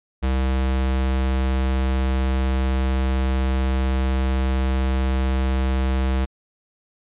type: tone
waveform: square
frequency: 65.41 Hz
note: C2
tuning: in tune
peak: -19 dBFS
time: 0.22-6.26 s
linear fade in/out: 20 ms
effects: resampled to 8000 Hz